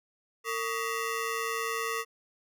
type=ring-modulated tone; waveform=20% pulse; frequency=790 Hz; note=G5; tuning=13 cents sharp; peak=-22 dBFS; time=0.44-2.05 s; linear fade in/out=50 ms; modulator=335 Hz; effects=none